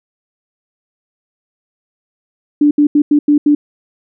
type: tone bursts at uneven times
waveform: sine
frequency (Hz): 293.7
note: D4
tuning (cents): 0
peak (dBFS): -6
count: 6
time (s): 2.61-2.71 / 2.78-2.87 / 2.95-3.02 / 3.11-3.19 / 3.28-3.38 / 3.46-3.55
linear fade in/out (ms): 5
effects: none